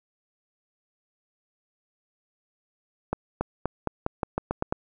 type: accelerating click train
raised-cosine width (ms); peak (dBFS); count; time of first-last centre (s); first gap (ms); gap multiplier
1; -11; 10; 3.13-4.725; 280; 0.88
effects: none